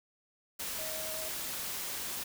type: tone in noise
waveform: sine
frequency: 632 Hz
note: D#5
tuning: 27 cents sharp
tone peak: -43 dBFS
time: 0.78-1.29 s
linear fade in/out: 10 ms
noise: white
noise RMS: -38 dBFS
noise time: 0.59-2.24 s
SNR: -8 dB
effects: none